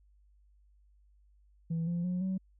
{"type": "tone with pitch steps", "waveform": "sine", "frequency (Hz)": [164.81, 172.41, 180.35, 188.66], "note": ["E3", "F3", "F#3", "F#3"], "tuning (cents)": [0, -22, -44, 34], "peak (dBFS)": -28, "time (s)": [1.7, 2.38], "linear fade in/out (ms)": 10, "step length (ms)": 170, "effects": ["tanh soft clip ceiling -28 dBFS", "added 50 Hz sine -61 dBFS peak until 2.59 s"]}